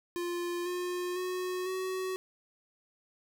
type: tone with pitch steps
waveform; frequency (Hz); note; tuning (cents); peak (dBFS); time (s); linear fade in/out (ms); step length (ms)
square; 349.2 / 357.4 / 365.7 / 374.3; F4 / F4 / F#4 / F#4; 0 / +40 / -20 / +20; -33; 0.16-2.16; 0; 500
effects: none